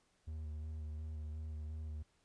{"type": "tone with vibrato", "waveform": "triangle", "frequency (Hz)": 77.2, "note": "D#2", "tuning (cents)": -13, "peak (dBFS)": -39, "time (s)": [0.27, 2.03], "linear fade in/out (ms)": 10, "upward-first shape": "square", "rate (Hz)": 2.8, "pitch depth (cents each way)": 21, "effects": ["pink hiss -75 dBFS RMS until 2.24 s", "resampled to 22050 Hz"]}